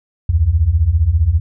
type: beating tone pair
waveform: sine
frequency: 70.9 / 85.9 Hz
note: C#2 / F2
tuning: +40 / -28 cents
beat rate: 15 Hz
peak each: -15 / -12 dBFS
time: 0.29-1.4 s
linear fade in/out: 5 ms
effects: none